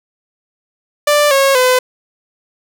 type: tone with pitch steps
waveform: sawtooth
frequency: 589 / 546.4 / 506.9 Hz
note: D5 / C#5 / B4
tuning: +5 / -25 / +45 cents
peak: -5 dBFS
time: 1.07-1.79 s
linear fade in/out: 5 ms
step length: 240 ms
effects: none